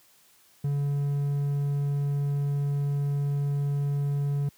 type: tone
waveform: triangle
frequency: 142.4 Hz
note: C#3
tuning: 47 cents sharp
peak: -22 dBFS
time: 0.64-4.49 s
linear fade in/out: 5 ms
effects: white hiss -60 dBFS RMS until 4.57 s + high-pass 60 Hz 12 dB/octave